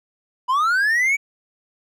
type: linear sweep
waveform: triangle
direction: up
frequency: 973 to 2294 Hz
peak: -14 dBFS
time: 0.48-1.17 s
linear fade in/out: 20 ms
effects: none